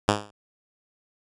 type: tone with exponential decay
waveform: 5% pulse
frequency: 103.83 Hz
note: G#2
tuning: in tune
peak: -4 dBFS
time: 0.08-0.31 s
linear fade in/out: 5 ms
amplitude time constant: 49 ms
effects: resampled to 22050 Hz